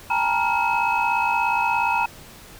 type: tone cluster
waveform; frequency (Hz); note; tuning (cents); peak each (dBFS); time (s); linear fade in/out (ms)
sine; 808 / 898 / 955 / 1399 / 2567; G#5 / A5 / A#5 / F6 / E7; -48 / +35 / +42 / +3 / -47; -26 / -23 / -22 / -29 / -24; 0.1-2.06; 5
effects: tanh soft clip ceiling -11 dBFS + pink hiss -44 dBFS RMS until 2.59 s